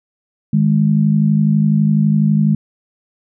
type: tone pair together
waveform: sine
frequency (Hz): 155.56 / 207.6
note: D#3 / G#3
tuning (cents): 0 / 0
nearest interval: perfect fourth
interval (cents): 500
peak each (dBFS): -13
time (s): 0.53-2.55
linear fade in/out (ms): 5
effects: none